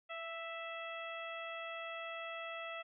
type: harmonic tone with a mistuned harmonic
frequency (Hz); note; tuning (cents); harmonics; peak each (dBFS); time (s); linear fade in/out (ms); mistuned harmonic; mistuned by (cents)
659.3; E5; 0; 1 / 2 / 3 / 4 / 5; -46 / -47 / -49 / -48 / -53; 0.09-2.83; 20; 1; +15
effects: none